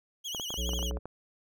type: tone with vibrato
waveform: 30% pulse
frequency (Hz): 3099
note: G7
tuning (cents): -21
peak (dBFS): -32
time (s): 0.24-0.91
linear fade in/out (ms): 20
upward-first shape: sine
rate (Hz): 12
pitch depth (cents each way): 130
type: clicks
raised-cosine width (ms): 1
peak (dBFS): -25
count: 11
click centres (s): 0.348 / 0.398 / 0.505 / 0.541 / 0.692 / 0.734 / 0.791 / 0.828 / 0.911 / 0.971 / 1.056
type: harmonic tone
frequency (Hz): 61.3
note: B1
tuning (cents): -12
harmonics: 1 / 3 / 5 / 7 / 9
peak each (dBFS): -31 / -42 / -47 / -44 / -46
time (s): 0.57-0.99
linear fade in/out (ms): 20
effects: none

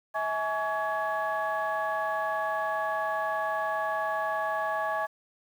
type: tone cluster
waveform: sine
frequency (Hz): 646 / 842 / 1131 / 1679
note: E5 / G#5 / C#6 / G#6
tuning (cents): -35 / +24 / +34 / +18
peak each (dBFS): -31 / -31 / -32 / -33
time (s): 0.14-5.07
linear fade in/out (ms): 20
effects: tanh soft clip ceiling -20 dBFS + 9-bit

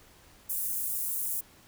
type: high-pass noise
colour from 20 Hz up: pink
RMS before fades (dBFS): -32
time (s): 0.49-1.41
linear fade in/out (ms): 10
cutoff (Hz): 9800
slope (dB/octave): 24
effects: pink hiss -57 dBFS RMS until 1.67 s

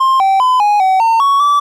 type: tone with pitch steps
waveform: triangle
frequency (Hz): 1057 / 775 / 1013 / 829 / 758 / 908 / 1115 / 1156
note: C6 / G5 / B5 / G#5 / F#5 / A#5 / C#6 / D6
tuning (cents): +17 / -20 / +44 / -3 / +42 / -46 / +10 / -28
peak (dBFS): -6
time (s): 0-1.6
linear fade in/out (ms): 10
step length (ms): 200
effects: none

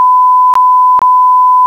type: tone with dropouts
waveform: sine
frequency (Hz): 1004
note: B5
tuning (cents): +28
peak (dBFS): -3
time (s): 0-1.66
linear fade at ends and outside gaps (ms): 0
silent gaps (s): 0.539-0.554 / 0.992-1.017
effects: 7-bit

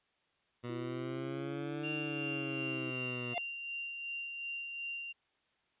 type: exponential two-way sweep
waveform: 15% pulse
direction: up then down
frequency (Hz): 120.6 to 149.6 to 120.6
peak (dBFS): -33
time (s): 0.63-3.35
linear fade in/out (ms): 20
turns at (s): 1.91
type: tone with pitch glide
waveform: sine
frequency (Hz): 338.5 to 323.8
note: E4 to E4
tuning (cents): +46 to -31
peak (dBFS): -40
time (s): 0.69-2.91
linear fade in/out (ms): 10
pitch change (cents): -77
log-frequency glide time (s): 1.43-1.96
type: tone with tremolo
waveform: sine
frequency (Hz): 2773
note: F7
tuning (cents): -13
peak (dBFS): -37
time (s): 1.83-5.13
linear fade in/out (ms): 20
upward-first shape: sine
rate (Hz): 2.7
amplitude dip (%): 35
type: tone with exponential growth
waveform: square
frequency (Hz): 700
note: F5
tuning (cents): +4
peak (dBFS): -30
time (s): 3.3-3.38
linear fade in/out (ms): 1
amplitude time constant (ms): 17
effects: white hiss -75 dBFS RMS until 5.8 s + resampled to 8000 Hz

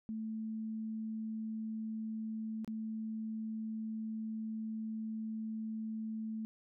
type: tone with dropouts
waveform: sine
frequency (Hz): 220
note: A3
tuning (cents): 0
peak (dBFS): -37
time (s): 0.09-6.45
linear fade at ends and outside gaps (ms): 0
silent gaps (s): 2.646-2.677
effects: none

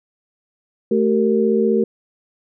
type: tone cluster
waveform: sine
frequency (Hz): 219.3 / 384.9 / 460.4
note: A3 / G4 / A#4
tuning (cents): -6 / -32 / -22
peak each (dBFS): -18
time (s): 0.91-1.84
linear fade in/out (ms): 5
effects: none

